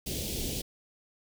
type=band-stop noise; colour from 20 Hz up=pink; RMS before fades=-34 dBFS; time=0.06-0.62 s; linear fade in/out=10 ms; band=520 to 2900 Hz; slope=24 dB/octave; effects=none